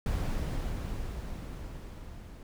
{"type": "noise with level ramp", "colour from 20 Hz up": "brown", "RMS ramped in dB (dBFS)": [-30, -46], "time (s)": [0.06, 2.43], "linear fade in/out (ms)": 2, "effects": []}